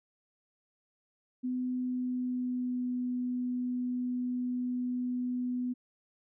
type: tone with pitch glide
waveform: sine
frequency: 252 to 248.5 Hz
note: B3 to B3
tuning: +35 to +11 cents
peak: -30 dBFS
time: 1.43-5.74 s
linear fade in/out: 20 ms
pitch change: -24 cents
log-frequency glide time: 1.71-2.95 s
effects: none